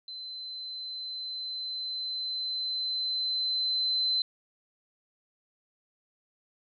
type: tone with level ramp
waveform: sine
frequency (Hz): 4060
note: B7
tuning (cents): +47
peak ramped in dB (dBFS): -38 to -24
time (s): 0.08-4.22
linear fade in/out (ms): 2
effects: none